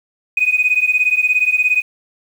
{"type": "beating tone pair", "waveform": "sine", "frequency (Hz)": [2489, 2506], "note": ["D#7", "D#7"], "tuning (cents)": [0, 12], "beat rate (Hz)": 17, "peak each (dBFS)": [-14, -15], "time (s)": [0.37, 1.82], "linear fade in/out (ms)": 5, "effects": ["tanh soft clip ceiling -5 dBFS", "7-bit"]}